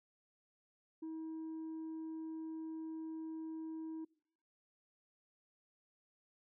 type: tone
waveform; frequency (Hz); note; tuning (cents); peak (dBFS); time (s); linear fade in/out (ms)
sine; 320; D#4; +49; -39; 1.02-4.05; 10
effects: noise-tail reverb RT60 0.7 s tail -26 dB re dry + tanh soft clip ceiling -41 dBFS